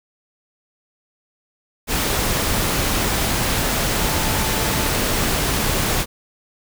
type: tone in noise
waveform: sine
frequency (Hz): 880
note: A5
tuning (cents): 0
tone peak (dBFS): -31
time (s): 3.96-4.91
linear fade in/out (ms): 50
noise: pink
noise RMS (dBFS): -20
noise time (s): 1.87-6.06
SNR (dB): -14
effects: none